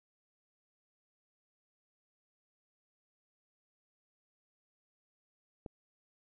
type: click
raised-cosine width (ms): 2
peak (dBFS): -29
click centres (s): 5.662
effects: none